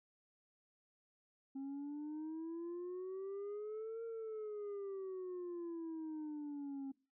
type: exponential two-way sweep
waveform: sine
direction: up then down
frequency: 268.9 to 460.6 to 268.9 Hz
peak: -39 dBFS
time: 1.55-6.92 s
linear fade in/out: 10 ms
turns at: 4.04 s
effects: noise-tail reverb RT60 0.3 s tail -21 dB re dry + tanh soft clip ceiling -41 dBFS